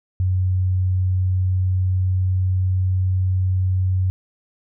sine tone with pitch glide, 92.5 to 93.04 Hz, F#2 to F#2, 0 to +10 cents, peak -16 dBFS, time 0.2-4.1 s, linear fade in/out 0 ms, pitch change +10 cents, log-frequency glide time 0.79-3.15 s, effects none

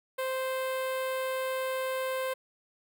sawtooth tone with notch filter, 522 Hz, C5, 4 cents flat, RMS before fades -32 dBFS, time 0.18-2.34 s, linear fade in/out 10 ms, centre 5900 Hz, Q 0.95, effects none

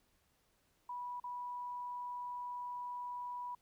sine tone with dropouts, 980 Hz, B5, 14 cents flat, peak -40 dBFS, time 0.89-3.55 s, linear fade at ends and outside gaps 5 ms, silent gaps 1.2-1.239 s, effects pink hiss -75 dBFS RMS until 3.61 s

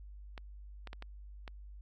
clicks, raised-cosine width 0.3 ms, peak -29 dBFS, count 5, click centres 0.378 / 0.873 / 0.931 / 1.024 / 1.478 s, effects added 50 Hz sine -47 dBFS peak until 1.81 s

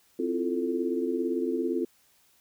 sine chord, F major seventh, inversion second, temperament equal with one note detuned, 261.6 / 331.5 / 349.2 / 440 Hz, C4 / E4 / F4 / A4, 0 / +10 / 0 / 0 cents, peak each -31 / -33 / -30 / -32 dBFS, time 0.19-1.85 s, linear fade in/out 5 ms, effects white hiss -64 dBFS RMS until 2.4 s

